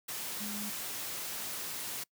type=tone in noise; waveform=sine; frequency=207.8 Hz; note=G#3; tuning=1 cent sharp; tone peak=-40 dBFS; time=0.4-0.7 s; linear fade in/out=10 ms; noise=white; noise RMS=-39 dBFS; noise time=0.08-2.04 s; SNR=-4 dB; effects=noise-tail reverb RT60 0.1 s tail -24 dB re dry + high-pass 100 Hz 12 dB/octave